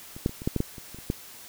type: clicks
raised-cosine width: 3 ms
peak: -27 / -10 / -25 / -25 / -11 / -12 / -11 / -28 / -29 / -30 / -12 dBFS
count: 11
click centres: 0.165 / 0.261 / 0.294 / 0.419 / 0.475 / 0.563 / 0.604 / 0.782 / 0.946 / 0.987 / 1.101 s
effects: white hiss -46 dBFS RMS until 1.48 s